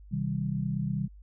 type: chord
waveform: sine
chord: C minor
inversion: none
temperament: equal with one note detuned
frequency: 130.81 / 159.66 / 196 Hz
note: C3 / Eb3 / G3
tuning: 0 / +45 / 0 cents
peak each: -32 dBFS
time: 0.11-1.08 s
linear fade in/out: 20 ms
effects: added 50 Hz sine -47 dBFS peak until 1.22 s